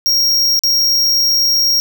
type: tone with dropouts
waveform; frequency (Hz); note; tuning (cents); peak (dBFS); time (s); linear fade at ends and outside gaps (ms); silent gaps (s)
square; 5588; F8; 0; -11; 0.06-1.8; 0; 0.592-0.636
effects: none